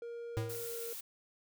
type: tone with pitch glide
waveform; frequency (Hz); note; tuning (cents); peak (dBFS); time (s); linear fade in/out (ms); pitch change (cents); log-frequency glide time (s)
triangle; 470 to 464.3; A#4 to A#4; +14 to -7; -39; 0.02-0.93; 2; -21; 0.45-0.8
type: tone with exponential decay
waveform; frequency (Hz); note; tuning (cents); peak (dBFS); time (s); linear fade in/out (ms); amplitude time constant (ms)
square; 110; A2; 0; -31; 0.37-0.74; 0; 80
type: noise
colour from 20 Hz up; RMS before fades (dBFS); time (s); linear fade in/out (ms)
blue; -44; 0.49-1.01; 10
effects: none